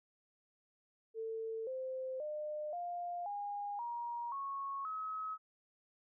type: tone with pitch steps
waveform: sine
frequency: 447.3 / 519.8 / 604 / 701.9 / 815.6 / 947.8 / 1101.4 / 1279.9 Hz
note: A4 / C5 / D5 / F5 / G#5 / A#5 / C#6 / D#6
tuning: +28 / -11 / +48 / +9 / -32 / +28 / -11 / +49 cents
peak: -38 dBFS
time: 1.14-5.38 s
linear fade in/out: 50 ms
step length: 530 ms
effects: none